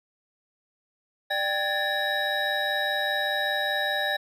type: tone cluster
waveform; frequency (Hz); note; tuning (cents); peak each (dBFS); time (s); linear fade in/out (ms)
triangle; 595 / 781 / 1677 / 1782 / 3830; D5 / G5 / G#6 / A6 / A#7; +22 / -7 / +16 / +22 / +46; -29; 1.3-4.17; 10
effects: none